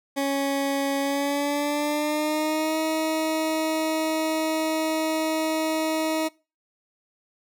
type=tone with pitch glide; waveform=20% pulse; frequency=277.2 to 316.6 Hz; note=C#4 to D#4; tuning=0 to +30 cents; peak=-18 dBFS; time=0.16-6.29 s; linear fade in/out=20 ms; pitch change=+230 cents; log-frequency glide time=1-2.78 s; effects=noise-tail reverb RT60 0.3 s tail -22 dB re dry